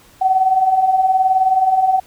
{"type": "beating tone pair", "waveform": "sine", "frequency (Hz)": [740, 759], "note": ["F#5", "F#5"], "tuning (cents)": [0, 44], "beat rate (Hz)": 19, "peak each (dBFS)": [-19, -12], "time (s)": [0.21, 2], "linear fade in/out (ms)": 10, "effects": ["pink hiss -48 dBFS RMS until 2.06 s"]}